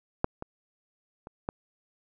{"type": "clicks", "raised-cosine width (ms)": 1, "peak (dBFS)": [-9, -22, -28, -16], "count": 4, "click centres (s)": [0.244, 0.424, 1.271, 1.489], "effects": []}